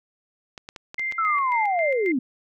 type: clicks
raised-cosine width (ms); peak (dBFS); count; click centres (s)
0.2; -20; 6; 0.578 / 0.689 / 0.762 / 0.944 / 0.995 / 1.123
type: tone with tremolo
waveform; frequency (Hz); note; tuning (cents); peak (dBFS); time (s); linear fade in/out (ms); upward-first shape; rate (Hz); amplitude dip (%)
sine; 2093; C7; 0; -24; 0.98-2.12; 5; square; 3.7; 60
type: linear sweep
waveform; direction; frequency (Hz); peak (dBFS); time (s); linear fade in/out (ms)
sine; down; 1357 to 236.1; -20; 1.18-2.19; 5
effects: none